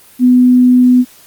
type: tone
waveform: sine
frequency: 249.8 Hz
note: B3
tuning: 20 cents sharp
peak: -4 dBFS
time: 0.19-1.05 s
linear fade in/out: 50 ms
effects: white hiss -42 dBFS RMS until 1.26 s + Opus 32 kbps